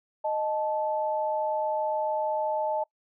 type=tone pair together; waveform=sine; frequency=619 / 872.4 Hz; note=D#5 / A5; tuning=-9 / -15 cents; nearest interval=tritone; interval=594 cents; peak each=-28 dBFS; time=0.24-2.84 s; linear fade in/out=10 ms; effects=noise-tail reverb RT60 0.1 s tail -24 dB re dry